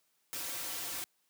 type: noise with comb filter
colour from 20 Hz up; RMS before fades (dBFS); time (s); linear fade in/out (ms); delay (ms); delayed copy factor
white; -39; 0.33-1.04; 0; 4.8; -0.9
effects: white hiss -75 dBFS RMS until 1.29 s + high-pass 150 Hz 12 dB/octave